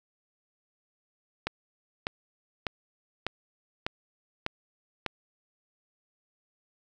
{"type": "click train", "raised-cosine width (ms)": 0.3, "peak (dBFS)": -13, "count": 7, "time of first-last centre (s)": [1.47, 5.063], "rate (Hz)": 1.67, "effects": []}